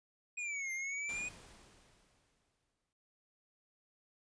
square exponential two-way sweep, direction down then up, 2489 to 2093 to 2489 Hz, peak -38 dBFS, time 0.37-1.29 s, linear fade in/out 10 ms, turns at 0.72 s
pink noise with exponential decay, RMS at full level -49 dBFS, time 1.09-2.93 s, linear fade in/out 2 ms, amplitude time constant 400 ms
effects noise-tail reverb RT60 0.6 s tail -26 dB re dry + resampled to 22050 Hz

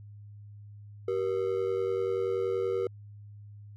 triangle ring-modulated tone, 430.1 Hz, A4, 39 cents flat, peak -22 dBFS, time 1.08-2.87 s, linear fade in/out 2 ms, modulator 45.2 Hz, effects added 103 Hz sine -45 dBFS peak until 3.76 s

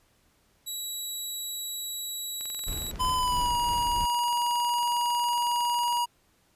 15% pulse tone, 3892 Hz, B7, 26 cents flat, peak -25 dBFS, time 0.66-2.92 s, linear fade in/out 20 ms
click train, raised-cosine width 0.2 ms, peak -27 dBFS, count 79, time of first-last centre 2.41-5.972 s, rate 21.9 Hz
brown noise with tremolo, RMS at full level -34 dBFS, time 2.66-4.06 s, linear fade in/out 20 ms, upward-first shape sine, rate 3 Hz, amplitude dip 35%
square tone with pitch glide, 1013 to 958.4 Hz, B5 to A#5, +44 to +48 cents, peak -25 dBFS, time 2.99-6.06 s, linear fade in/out 20 ms, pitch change -96 cents, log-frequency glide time 3.14-3.55 s
effects pink hiss -66 dBFS RMS until 6.55 s + resampled to 32000 Hz

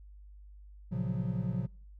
triangle chord, Gb major seventh, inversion first, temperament equal with one note detuned, 116.54 / 136.92 / 174.61 / 185 Hz, Bb2 / Db3 / F3 / Gb3, 0 / -21 / 0 / 0 cents, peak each -34 dBFS, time 0.91-1.67 s, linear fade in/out 20 ms, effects noise-tail reverb RT60 0.5 s tail -26 dB re dry + added 50 Hz sine -49 dBFS peak until 1.99 s

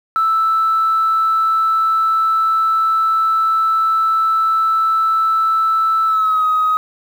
sine tone with pitch glide, 1318.5 to 1260.4 Hz, E6 to D#6, 0 to +22 cents, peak -11 dBFS, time 0.16-6.77 s, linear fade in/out 0 ms, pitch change -78 cents, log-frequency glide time 6.06-6.44 s, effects tanh soft clip ceiling -8 dBFS + 7-bit

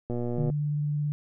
click train, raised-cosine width 2 ms, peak -19 dBFS, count 49, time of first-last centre 0.1-0.5 s, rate 120 Hz
sine tone with vibrato, 147.7 Hz, D3, 10 cents sharp, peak -25 dBFS, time 0.38-1.12 s, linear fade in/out 0 ms, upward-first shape triangle, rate 18 Hz, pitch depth 17 cents each way
effects none

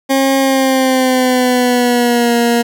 20% pulse tone with pitch glide, 269.8 to 236.2 Hz, C#4 to A#3, -47 to +23 cents, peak -5 dBFS, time 0.09-2.63 s, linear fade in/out 20 ms, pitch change -230 cents, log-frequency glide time 0.39-2.34 s, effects none

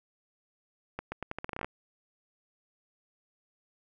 accelerating click train, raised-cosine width 0.5 ms, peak -20 dBFS, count 13, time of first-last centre 0.99-1.645 s, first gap 130 ms, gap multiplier 0.82, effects none

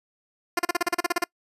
10% pulse tone bursts, 349.2 Hz, F4, in tune, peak -12 dBFS, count 12, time 0.57-1.241 s, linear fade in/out 5 ms, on 22 ms, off 37 ms, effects noise-tail reverb RT60 0.1 s tail -26 dB re dry + resampled to 32000 Hz

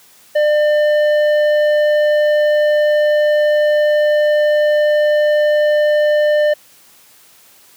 triangle tone with tanh clipping, 599 Hz, D5, 34 cents sharp, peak -12 dBFS, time 0.35-6.54 s, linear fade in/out 10 ms, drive 14 dB, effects white hiss -47 dBFS RMS until 7.76 s + high-pass 100 Hz 12 dB/octave

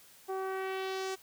sawtooth tone with low-pass filter sweep, 381 Hz, G4, 49 cents flat, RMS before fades -36 dBFS, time 0.28-1.16 s, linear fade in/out 20 ms, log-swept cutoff 870 to 8000 Hz, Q 1.4, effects white hiss -58 dBFS RMS until 1.22 s

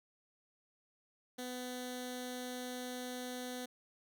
10% pulse tone with notch filter, 250 Hz, B3, 21 cents sharp, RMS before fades -43 dBFS, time 1.38-3.66 s, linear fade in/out 10 ms, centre 1100 Hz, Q 0.87, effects none

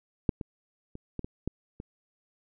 clicks, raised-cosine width 3 ms, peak -10 / -22 / -28 / -20 / -23 / -17 / -26 dBFS, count 7, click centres 0.292 / 0.412 / 0.954 / 1.193 / 1.245 / 1.476 / 1.801 s, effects none

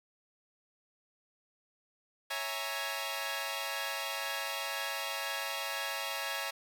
10% pulse chord, A# half-diminished seventh, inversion first, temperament equal, 554.4 / 659.3 / 830.6 / 932.3 Hz, C#5 / E5 / G#5 / A#5, 0 / 0 / 0 / 0 cents, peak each -32 dBFS, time 2.3-6.51 s, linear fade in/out 10 ms, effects none

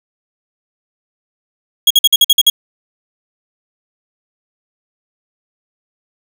40% pulse tone bursts, 3307 Hz, G#7, 8 cents flat, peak -4 dBFS, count 8, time 1.87-2.5 s, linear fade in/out 5 ms, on 35 ms, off 50 ms, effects none

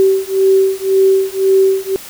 sine beating tone pair, 383.8 / 385.7 Hz, G4 / G4, -37 / -28 cents, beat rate 1.9 Hz, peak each -12 dBFS, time 0-1.96 s, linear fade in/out 0 ms, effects white hiss -33 dBFS RMS until 2.09 s

